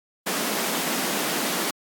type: high-pass noise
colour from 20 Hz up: pink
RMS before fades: -26 dBFS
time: 0.26-1.71 s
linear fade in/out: 10 ms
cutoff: 180 Hz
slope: 48 dB/octave
effects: AAC 64 kbps